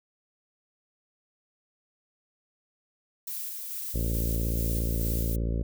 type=noise with tremolo; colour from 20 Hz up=violet; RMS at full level=-35 dBFS; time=3.27-5.36 s; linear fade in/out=5 ms; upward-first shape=square; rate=2.3 Hz; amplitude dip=25%
type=harmonic tone; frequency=56.8 Hz; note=A#1; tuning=44 cents flat; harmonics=1 / 2 / 3 / 4 / 5 / 6 / 7 / 8 / 9 / 10; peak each=-27 / -33 / -37 / -39 / -41 / -43 / -44 / -45 / -46 / -47 dBFS; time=3.94-5.63 s; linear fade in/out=5 ms
effects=none